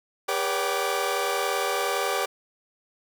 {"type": "tone cluster", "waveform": "sawtooth", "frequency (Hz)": [401.8, 485.2, 567, 766, 1174], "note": ["G4", "B4", "C#5", "G5", "D6"], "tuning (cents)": [43, -31, 39, -40, -1], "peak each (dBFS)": -27, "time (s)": [0.28, 2.26], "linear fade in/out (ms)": 10, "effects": []}